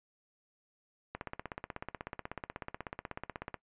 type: click train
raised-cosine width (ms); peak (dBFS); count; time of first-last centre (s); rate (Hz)
0.5; -23; 40; 1.15-3.543; 16.3
effects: noise-tail reverb RT60 0.1 s tail -19 dB re dry + resampled to 8000 Hz